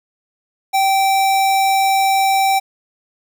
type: tone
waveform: square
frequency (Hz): 777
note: G5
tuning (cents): -16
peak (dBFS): -13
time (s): 0.73-2.6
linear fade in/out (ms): 20
effects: 9-bit